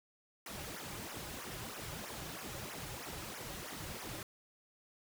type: noise with flanger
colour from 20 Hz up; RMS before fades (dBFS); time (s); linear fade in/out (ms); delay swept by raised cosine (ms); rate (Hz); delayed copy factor
pink; -45; 0.46-4.23; 2; 0.23 to 4.53; 3.1; -1
effects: none